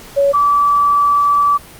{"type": "tone pair in turn", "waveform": "sine", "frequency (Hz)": [560, 1154.8], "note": ["C#5", "D6"], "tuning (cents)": [18, -30], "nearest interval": "octave + minor second", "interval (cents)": 1252, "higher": "second", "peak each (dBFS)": -9, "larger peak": "neither", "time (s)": [[0.16, 0.33], [0.33, 1.58]], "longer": "second", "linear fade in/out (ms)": 20, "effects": ["pink hiss -37 dBFS RMS until 1.79 s", "Opus 48 kbps"]}